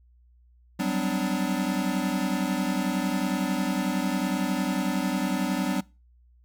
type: chord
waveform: square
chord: G major seventh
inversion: third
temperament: equal with one note detuned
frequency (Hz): 185 / 196 / 252.9 / 293.7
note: F#3 / G3 / B3 / D4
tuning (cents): 0 / 0 / +41 / 0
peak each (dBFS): -31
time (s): 0.79-5.81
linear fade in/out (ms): 10
effects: noise-tail reverb RT60 0.3 s tail -23 dB re dry + added 60 Hz sine -55 dBFS peak until 6.44 s